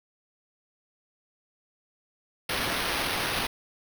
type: noise with sample-and-hold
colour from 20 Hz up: white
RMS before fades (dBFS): -29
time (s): 2.49-3.47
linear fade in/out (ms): 5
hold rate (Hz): 7350
effects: none